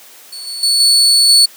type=tone with level steps; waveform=35% pulse; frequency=4435 Hz; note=C#8; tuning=in tune; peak=-25 / -21 / -9 / -6 / -4 dBFS; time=0.32-1.46 s; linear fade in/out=10 ms; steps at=0.47 / 0.63 / 0.8 / 1.29 s; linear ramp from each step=2 ms; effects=white hiss -40 dBFS RMS until 1.56 s + high-pass 300 Hz 12 dB/octave